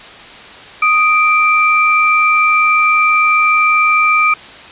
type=tone pair together; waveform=sine; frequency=1244.5 / 2349 Hz; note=D#6 / D7; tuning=0 / 0 cents; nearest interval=major seventh; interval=1100 cents; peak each=-11 dBFS; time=0.82-4.34 s; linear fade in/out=5 ms; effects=white hiss -34 dBFS RMS until 4.71 s + resampled to 8000 Hz